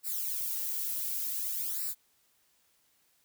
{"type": "noise with flanger", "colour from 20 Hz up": "violet", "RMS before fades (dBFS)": -34, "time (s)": [0.03, 1.95], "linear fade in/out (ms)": 50, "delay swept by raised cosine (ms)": [0.31, 2.61], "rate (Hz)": 0.55, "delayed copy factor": -0.85, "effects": ["white hiss -70 dBFS RMS until 3.24 s"]}